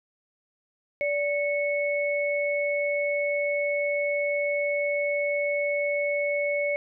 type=tone pair together; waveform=sine; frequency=580 / 2206 Hz; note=D5 / C#7; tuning=-22 / -9 cents; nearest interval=octave + major seventh; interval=2313 cents; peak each=-25 / -28 dBFS; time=1.01-6.76 s; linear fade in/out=0 ms; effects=none